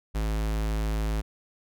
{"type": "tone", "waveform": "square", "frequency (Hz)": 53.6, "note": "A1", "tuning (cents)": -45, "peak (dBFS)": -26, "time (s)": [0.14, 1.22], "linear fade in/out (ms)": 20, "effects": []}